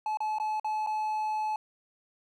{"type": "tone with dropouts", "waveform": "triangle", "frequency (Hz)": 860, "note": "A5", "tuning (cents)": -40, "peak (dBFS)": -26, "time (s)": [0.06, 1.56], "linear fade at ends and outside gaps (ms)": 2, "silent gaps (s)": [[0.172, 0.204], [0.385, 0.399], [0.598, 0.645], [0.864, 0.871]], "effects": []}